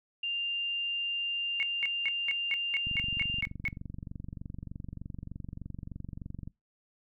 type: tone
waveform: sine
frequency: 2794 Hz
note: F7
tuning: in tune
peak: -30 dBFS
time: 0.23-3.41 s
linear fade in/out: 5 ms
type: tone bursts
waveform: sine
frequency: 2200 Hz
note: C#7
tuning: 14 cents flat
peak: -27 dBFS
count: 10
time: 1.6-3.68 s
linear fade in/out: 0 ms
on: 28 ms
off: 200 ms
type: click train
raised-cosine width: 5 ms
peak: -28 dBFS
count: 85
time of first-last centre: 2.87-6.475 s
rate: 23.3 Hz
effects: noise-tail reverb RT60 0.2 s tail -23 dB re dry